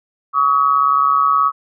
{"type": "tone pair together", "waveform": "sine", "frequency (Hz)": [1133, 1271.7], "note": ["C#6", "D#6"], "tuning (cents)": [37, 37], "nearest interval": "major second", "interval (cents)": 200, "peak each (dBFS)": -14, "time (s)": [0.33, 1.52], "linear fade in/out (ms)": 50, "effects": []}